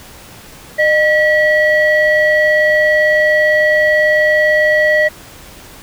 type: tone pair together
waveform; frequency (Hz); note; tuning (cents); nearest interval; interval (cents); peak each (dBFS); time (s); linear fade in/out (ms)
sine; 611 / 1935.5; D#5 / B6; -32 / -35; octave + minor sixth; 1997; -10; 0.78-5.09; 20
effects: tanh soft clip ceiling -4 dBFS + pink hiss -37 dBFS RMS until 5.82 s